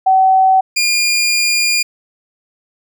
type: tone pair in turn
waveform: sine / 20% pulse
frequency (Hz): 760 / 2413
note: F#5 / D7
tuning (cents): +46 / +46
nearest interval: octave + minor sixth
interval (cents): 2000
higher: second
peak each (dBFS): -7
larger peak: neither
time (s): 0.06-0.61 / 0.76-1.83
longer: second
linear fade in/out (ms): 10
effects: none